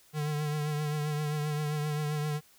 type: tone with vibrato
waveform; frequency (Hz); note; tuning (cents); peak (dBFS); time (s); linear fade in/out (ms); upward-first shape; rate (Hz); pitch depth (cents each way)
square; 150; D3; +37; -30; 0.13-2.41; 50; triangle; 7.6; 42
effects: white hiss -61 dBFS RMS until 2.58 s